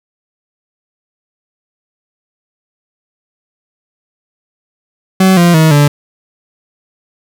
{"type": "tone with pitch steps", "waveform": "40% pulse", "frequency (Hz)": [188.8, 173.13, 158.76, 145.58], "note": ["F#3", "F3", "D#3", "D3"], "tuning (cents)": [35, -15, 35, -15], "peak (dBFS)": -4, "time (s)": [5.2, 5.88], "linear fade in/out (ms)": 5, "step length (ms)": 170, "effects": []}